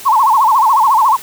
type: tone with vibrato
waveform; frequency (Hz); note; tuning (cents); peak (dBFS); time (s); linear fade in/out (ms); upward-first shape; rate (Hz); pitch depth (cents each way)
sine; 978; B5; -17; -7; 0.05-1.17; 20; sine; 14; 230
effects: white hiss -32 dBFS RMS until 1.22 s